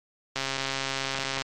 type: click train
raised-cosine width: 0.2 ms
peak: -11 dBFS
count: 144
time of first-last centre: 0.36-1.419 s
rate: 135 Hz
effects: MP3 64 kbps